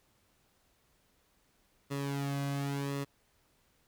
sawtooth tone with flanger, 140.1 Hz, C#3, 19 cents sharp, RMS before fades -35 dBFS, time 1.9-3.05 s, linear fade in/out 20 ms, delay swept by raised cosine 1.3 to 2.23 ms, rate 0.92 Hz, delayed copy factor -0.7, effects pink hiss -71 dBFS RMS until 3.87 s

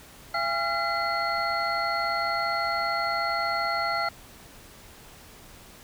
sine tone cluster, 677 / 810 / 1372 / 2035 / 4328 Hz, E5 / G#5 / F6 / C7 / C#8, +46 / -43 / -31 / -49 / -42 cents, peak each -31 / -32 / -28 / -32 / -34 dBFS, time 0.34-4.09 s, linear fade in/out 5 ms, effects pink hiss -49 dBFS RMS until 5.83 s

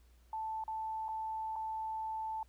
sine tone with dropouts, 880 Hz, A5, in tune, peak -36 dBFS, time 0.33-2.43 s, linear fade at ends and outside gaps 2 ms, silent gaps 0.639-0.679 / 1.083-1.088 / 1.558-1.562 s, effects added 60 Hz sine -61 dBFS peak until 2.48 s + pink hiss -72 dBFS RMS until 2.48 s

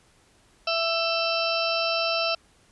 harmonic tone with a mistuned harmonic, 664 Hz, E5, 12 cents sharp, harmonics 1 / 2 / 4 / 5 / 6 / 7 / 8, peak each -27 / -30 / -29 / -35 / -34 / -34 / -31 dBFS, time 0.67-2.35 s, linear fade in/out 5 ms, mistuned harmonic 5, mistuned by -120 cents, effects pink hiss -60 dBFS RMS until 2.71 s + resampled to 24000 Hz

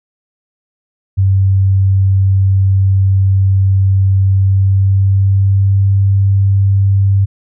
sine tone with pitch glide, 96.5 to 98.24 Hz, G2 to G2, -27 to +4 cents, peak -7 dBFS, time 1.17-7.26 s, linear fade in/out 20 ms, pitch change +31 cents, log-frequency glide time 4.31-5.89 s, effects none

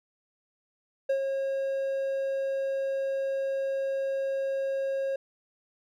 triangle tone with ADSR envelope, 542 Hz, C#5, 39 cents flat, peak -20 dBFS, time 1.09-5.16 s, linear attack 9 ms, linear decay 84 ms, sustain -5 dB, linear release 4 ms, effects none

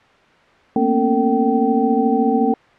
sine tone cluster, 227.3 / 241.1 / 272.5 / 450 / 771 Hz, A#3 / B3 / C#4 / A4 / G5, -43 / -41 / -29 / +39 / -29 cents, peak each -20 dBFS, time 0.76-2.54 s, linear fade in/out 2 ms, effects white hiss -50 dBFS RMS until 2.78 s + low-pass 2000 Hz 12 dB/octave

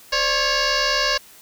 sine tone with frequency modulation, 1701 Hz, G#6, 41 cents sharp, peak -17 dBFS, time 0.12-1.18 s, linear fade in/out 10 ms, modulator 555 Hz, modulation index 6.7, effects white hiss -47 dBFS RMS until 1.41 s

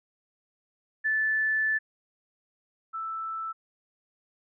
sine tone pair in turn, 1749 / 1321.3 Hz, A6 / E6, -11 / +4 cents, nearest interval perfect fourth, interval 485 cents, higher first, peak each -23 / -31 dBFS, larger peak first, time 1.04-1.79 / 2.93-3.53 s, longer first, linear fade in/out 20 ms, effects none

